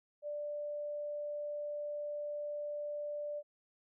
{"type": "tone", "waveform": "sine", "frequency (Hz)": 589, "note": "D5", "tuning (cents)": 5, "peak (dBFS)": -37, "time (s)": [0.22, 3.43], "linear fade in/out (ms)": 50, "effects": []}